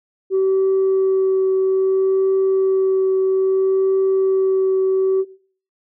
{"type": "tone with vibrato", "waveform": "sine", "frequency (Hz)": 381.9, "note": "G4", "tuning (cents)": -45, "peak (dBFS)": -12, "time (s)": [0.3, 5.25], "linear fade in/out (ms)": 50, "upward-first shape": "triangle", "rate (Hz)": 0.61, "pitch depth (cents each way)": 10, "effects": ["noise-tail reverb RT60 0.5 s tail -19 dB re dry", "tanh soft clip ceiling -11 dBFS"]}